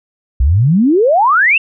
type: exponential sweep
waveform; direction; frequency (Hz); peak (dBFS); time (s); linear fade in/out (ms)
sine; up; 58.27 to 2794; -7; 0.4-1.58; 5
effects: none